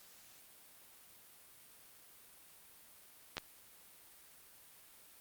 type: clicks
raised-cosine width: 0.2 ms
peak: -21 dBFS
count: 2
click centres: 3.369 / 3.381 s
effects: white hiss -60 dBFS RMS until 5.2 s + Opus 48 kbps